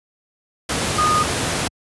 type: tone in noise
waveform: sine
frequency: 1231 Hz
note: D#6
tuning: 19 cents flat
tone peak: -15 dBFS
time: 0.98-1.23 s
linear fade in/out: 5 ms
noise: pink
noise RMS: -21 dBFS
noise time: 0.69-1.68 s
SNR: +3 dB
effects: high-pass 80 Hz 12 dB/octave + resampled to 24000 Hz